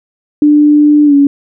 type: tone with pitch glide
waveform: sine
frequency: 296.5 to 282.3 Hz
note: D4 to C#4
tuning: +17 to +32 cents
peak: -3 dBFS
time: 0.42-1.27 s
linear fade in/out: 2 ms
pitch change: -85 cents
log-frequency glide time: 1.05-1.14 s
effects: none